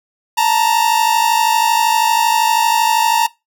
45% pulse tone pair together, 886.3 / 939 Hz, A5 / A#5, +12 / +12 cents, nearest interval minor second, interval 100 cents, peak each -15 / -14 dBFS, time 0.37-3.27 s, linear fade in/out 10 ms, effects noise-tail reverb RT60 0.2 s tail -19 dB re dry

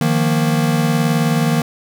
square chord, Eb suspended second, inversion none, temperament equal, 155.56 / 174.61 / 233.1 Hz, Eb3 / F3 / Bb3, 0 / 0 / 0 cents, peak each -17 / -22 / -19 dBFS, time 0.01-1.62 s, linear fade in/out 2 ms, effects none

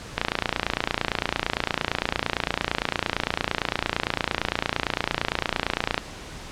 click train, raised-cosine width 0.3 ms, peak -5 dBFS, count 168, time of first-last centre 0.18-5.979 s, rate 28.8 Hz, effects pink hiss -39 dBFS RMS until 6.51 s + low-pass 7000 Hz 12 dB/octave

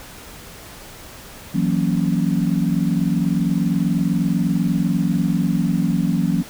sine chord, F# dominant seventh, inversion third, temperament equal, 164.81 / 185 / 233.1 / 277.2 Hz, E3 / F#3 / A#3 / C#4, 0 / 0 / 0 / 0 cents, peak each -21 / -20 / -23 / -24 dBFS, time 1.54-6.43 s, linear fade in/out 10 ms, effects pink hiss -39 dBFS RMS until 6.49 s

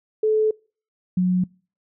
sine tone pair in turn, 433.1 / 182.1 Hz, A4 / F#3, -27 / -27 cents, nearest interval octave + minor third, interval 1500 cents, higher first, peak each -16 dBFS, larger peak neither, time 0.23-0.51 / 1.17-1.44 s, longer first, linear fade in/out 5 ms, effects noise-tail reverb RT60 0.4 s tail -26 dB re dry

